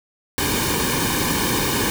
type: noise with comb filter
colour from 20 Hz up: pink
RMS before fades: -21 dBFS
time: 0.38-1.9 s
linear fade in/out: 0 ms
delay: 1.5 ms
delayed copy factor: -0.75
effects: none